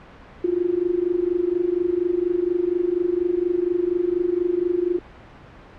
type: tone with amplitude modulation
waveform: sine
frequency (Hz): 352.8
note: F4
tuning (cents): +18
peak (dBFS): -15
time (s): 0.44-4.99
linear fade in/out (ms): 5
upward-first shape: sine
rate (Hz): 24.2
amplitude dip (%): 85
effects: pink hiss -44 dBFS RMS until 5.78 s + low-pass 2000 Hz 12 dB/octave